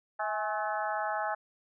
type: harmonic tone with a mistuned harmonic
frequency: 215.4 Hz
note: A3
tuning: 37 cents flat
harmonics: 3 / 4 / 5 / 6 / 7 / 8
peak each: -36 / -33 / -40 / -38 / -39 / -41 dBFS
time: 0.19-1.35 s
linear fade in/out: 10 ms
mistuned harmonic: 4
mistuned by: -53 cents
effects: none